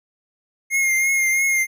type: tone with vibrato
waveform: square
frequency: 2133 Hz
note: C7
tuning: 33 cents sharp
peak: -17 dBFS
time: 0.7-1.67 s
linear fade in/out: 50 ms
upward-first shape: triangle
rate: 3 Hz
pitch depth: 37 cents each way
effects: none